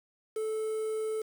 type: tone with quantisation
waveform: triangle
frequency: 436.5 Hz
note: A4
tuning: 14 cents flat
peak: -28 dBFS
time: 0.36-1.22 s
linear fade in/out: 5 ms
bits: 8
effects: none